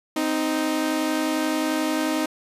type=tone pair together; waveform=sawtooth; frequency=260 / 311.3 Hz; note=C4 / D#4; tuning=-11 / +1 cents; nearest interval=minor third; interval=312 cents; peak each=-23 / -19 dBFS; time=0.16-2.26 s; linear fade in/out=5 ms; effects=resampled to 32000 Hz